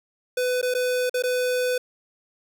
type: tone with dropouts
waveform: square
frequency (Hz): 500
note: B4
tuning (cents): +21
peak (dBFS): -22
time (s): 0.37-1.78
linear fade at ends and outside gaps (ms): 5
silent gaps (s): 0.615-0.627 / 0.74-0.748 / 1.096-1.141 / 1.224-1.236
effects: none